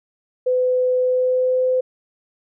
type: tone with pitch glide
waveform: sine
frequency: 505 to 510.9 Hz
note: B4 to C5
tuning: +39 to -41 cents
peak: -15 dBFS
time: 0.46-1.81 s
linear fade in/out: 10 ms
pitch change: +20 cents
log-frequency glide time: 0.99-1.64 s
effects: none